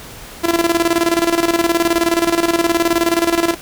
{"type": "tone with tremolo", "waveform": "sawtooth", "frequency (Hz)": 337.4, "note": "E4", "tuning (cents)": 40, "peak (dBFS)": -7, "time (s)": [0.43, 3.55], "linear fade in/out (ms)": 20, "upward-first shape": "square", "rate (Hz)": 19, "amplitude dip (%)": 70, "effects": ["pink hiss -35 dBFS RMS until 3.61 s"]}